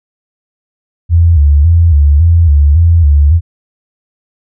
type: tone with vibrato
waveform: sine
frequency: 78.2 Hz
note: D#2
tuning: 9 cents sharp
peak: -3 dBFS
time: 1.09-3.41 s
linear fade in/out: 50 ms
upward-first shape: square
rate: 1.8 Hz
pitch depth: 130 cents each way
effects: none

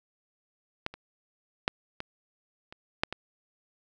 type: clicks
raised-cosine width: 0.3 ms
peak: -14 / -27 / -8 / -19 / -28 / -8 / -18 dBFS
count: 7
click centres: 0.864 / 0.94 / 1.679 / 2.004 / 2.725 / 3.035 / 3.126 s
effects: none

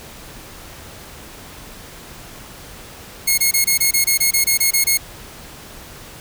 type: tone bursts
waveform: 5% pulse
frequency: 2168 Hz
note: C#7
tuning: 39 cents flat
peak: -3 dBFS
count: 13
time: 3.27-4.976 s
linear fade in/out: 10 ms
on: 110 ms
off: 23 ms
effects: pink hiss -38 dBFS RMS until 6.2 s

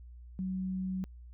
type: tone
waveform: sine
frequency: 187.2 Hz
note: F#3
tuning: 20 cents sharp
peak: -32 dBFS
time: 0.39-1.04 s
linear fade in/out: 0 ms
effects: added 60 Hz sine -47 dBFS peak until 1.33 s

